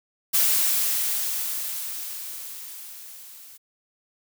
blue noise with level ramp, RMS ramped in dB -19 to -46 dBFS, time 0.33-3.58 s, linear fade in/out 20 ms, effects none

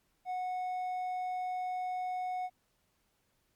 sine tone with hard clipping, 734 Hz, F#5, 14 cents flat, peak -34 dBFS, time 0.25-2.5 s, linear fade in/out 50 ms, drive 3 dB, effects pink hiss -75 dBFS RMS until 3.55 s + MP3 96 kbps

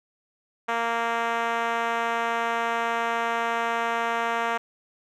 5% pulse tone with band-pass filter, 231.8 Hz, A#3, 10 cents flat, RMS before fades -26 dBFS, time 0.68-4.58 s, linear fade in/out 10 ms, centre 850 Hz, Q 0.94, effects none

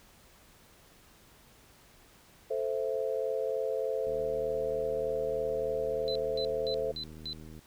sine chord, A minor, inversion none, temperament equal, 440 / 523.3 / 659.3 Hz, A4 / C5 / E5, 0 / 0 / 0 cents, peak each -33 / -32 / -37 dBFS, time 2.5-6.92 s, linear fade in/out 10 ms
click train, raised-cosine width 3 ms, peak -36 dBFS, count 276, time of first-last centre 4.07-7.591 s, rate 78.1 Hz
sine tone bursts, 4028 Hz, B7, 33 cents sharp, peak -35 dBFS, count 5, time 6.08-7.33 s, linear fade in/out 0 ms, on 74 ms, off 220 ms
effects pink hiss -59 dBFS RMS until 7.66 s

